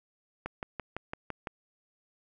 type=click train; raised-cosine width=0.5 ms; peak=-20 dBFS; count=7; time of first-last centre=0.46-1.472 s; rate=5.93 Hz; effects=none